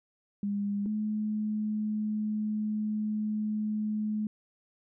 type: tone pair in turn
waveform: sine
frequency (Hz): 202.6 / 213.2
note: G#3 / G#3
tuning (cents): -43 / +46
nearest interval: minor second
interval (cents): 89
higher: second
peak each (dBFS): -28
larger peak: neither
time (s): 0.43-0.86 / 0.86-4.27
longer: second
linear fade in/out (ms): 2
effects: none